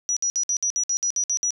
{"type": "tone bursts", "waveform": "sine", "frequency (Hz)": 5850, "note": "F#8", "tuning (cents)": -21, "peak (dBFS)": -20, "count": 11, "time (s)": [0.09, 1.506], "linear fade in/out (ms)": 0, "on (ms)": 76, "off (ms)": 58, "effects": []}